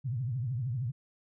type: tone with vibrato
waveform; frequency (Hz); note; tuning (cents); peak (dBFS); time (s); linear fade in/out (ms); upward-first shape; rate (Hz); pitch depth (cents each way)
sine; 123.47; B2; 0; -30; 0.04-0.92; 20; triangle; 13; 250
effects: none